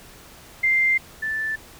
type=tone pair in turn; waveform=sine; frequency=2093 / 1760 Hz; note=C7 / A6; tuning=0 / 0 cents; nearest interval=minor third; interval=300 cents; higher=first; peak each=-16 / -23 dBFS; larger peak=first; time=0.63-0.98 / 1.22-1.56 s; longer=first; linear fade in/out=10 ms; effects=pink hiss -46 dBFS RMS until 1.79 s